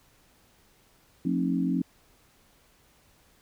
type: tone cluster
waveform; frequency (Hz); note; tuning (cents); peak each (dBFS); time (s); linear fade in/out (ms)
sine; 177.8 / 225.7 / 268.5 / 312.9; F3 / A3 / C4 / D#4; +31 / +44 / +45 / +10; -28 / -33 / -27 / -33; 1.25-1.82; 5
effects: pink hiss -62 dBFS RMS until 3.41 s